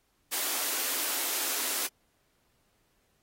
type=high-pass noise; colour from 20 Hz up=white; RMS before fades=-31 dBFS; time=0.31-1.88 s; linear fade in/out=20 ms; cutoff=250 Hz; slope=96 dB/octave; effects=pink hiss -72 dBFS RMS until 3.22 s + AAC 48 kbps